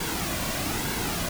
pink noise with flanger, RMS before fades -29 dBFS, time 0-1.29 s, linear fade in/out 5 ms, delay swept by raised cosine 1.6 to 2.38 ms, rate 1.1 Hz, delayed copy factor -0.5, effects none

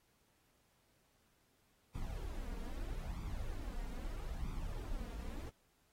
brown noise with flanger, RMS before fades -42 dBFS, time 1.94-5.5 s, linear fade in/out 10 ms, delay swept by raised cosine 0.84 to 4.34 ms, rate 0.78 Hz, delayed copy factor +0.7, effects pink hiss -75 dBFS RMS until 5.92 s + AAC 48 kbps

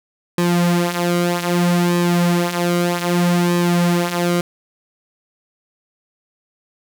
sawtooth tone with flanger, 174.61 Hz, F3, in tune, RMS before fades -17 dBFS, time 0.38-4.41 s, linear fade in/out 2 ms, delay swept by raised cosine 1.4 to 6.9 ms, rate 0.63 Hz, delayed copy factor -0.65, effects none

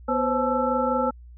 sine tone cluster, 246.5 / 509 / 534 / 864 / 1328 Hz, B3 / C5 / C5 / A5 / E6, -3 / -48 / +35 / -32 / +12 cents, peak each -27 dBFS, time 0.08-1.11 s, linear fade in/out 10 ms, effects added 60 Hz sine -42 dBFS peak until 1.37 s

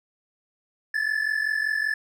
triangle tone pair together, 1714.8 / 1760 Hz, A6 / A6, -45 / 0 cents, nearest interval unison, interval 45 cents, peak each -24 dBFS, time 0.94-1.94 s, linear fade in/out 5 ms, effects none

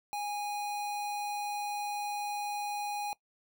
square tone, 824 Hz, G#5, 14 cents flat, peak -34 dBFS, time 0.13-3.13 s, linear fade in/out 0 ms, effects noise-tail reverb RT60 0.1 s tail -21 dB re dry

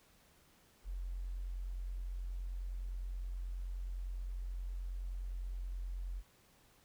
sine tone, 44.79 Hz, F1, 44 cents sharp, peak -38 dBFS, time 0.84-6.23 s, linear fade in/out 50 ms, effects pink hiss -67 dBFS RMS until 6.84 s

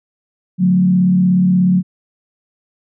sine tone with frequency modulation, 182.7 Hz, F#3, 22 cents flat, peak -9 dBFS, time 0.58-1.83 s, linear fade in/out 50 ms, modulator 36.7 Hz, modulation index 0.51, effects none

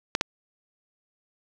clicks, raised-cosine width 0.2 ms, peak -5 dBFS, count 2, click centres 0.151 / 0.211 s, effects none

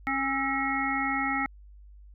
harmonic tone with a mistuned harmonic, 272.3 Hz, C#4, 31 cents flat, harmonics 1 / 3 / 5 / 7 / 8, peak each -32 / -32 / -32 / -32 / -32 dBFS, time 0.07-1.46 s, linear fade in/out 0 ms, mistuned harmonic 5, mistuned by -52 cents, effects added 50 Hz sine -47 dBFS peak until 2.14 s

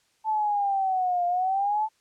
sine exponential two-way sweep, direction down then up, 880 to 698.5 to 880 Hz, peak -22 dBFS, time 0.24-1.89 s, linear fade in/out 50 ms, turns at 1.26 s, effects white hiss -67 dBFS RMS until 2 s + low-pass 8000 Hz 12 dB/octave

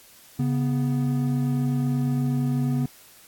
triangle tone pair together, 138.59 / 246.9 Hz, C#3 / B3, 0 / 0 cents, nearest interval minor seventh, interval 1000 cents, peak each -21 / -23 dBFS, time 0.39-2.86 s, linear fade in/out 5 ms, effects white hiss -51 dBFS RMS until 3.27 s + AAC 64 kbps

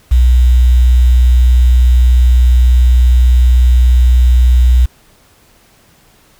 sine tone with quantisation, 61.7 Hz, B1, 1 cent flat, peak -4 dBFS, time 0.11-4.86 s, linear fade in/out 10 ms, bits 5, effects pink hiss -48 dBFS RMS until 6.39 s

